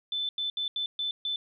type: tone bursts at uneven times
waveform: sine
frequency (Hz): 3520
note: A7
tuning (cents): 0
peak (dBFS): -28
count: 6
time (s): 0.12-0.29 / 0.38-0.5 / 0.57-0.68 / 0.76-0.86 / 0.99-1.11 / 1.25-1.36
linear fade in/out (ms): 2
effects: none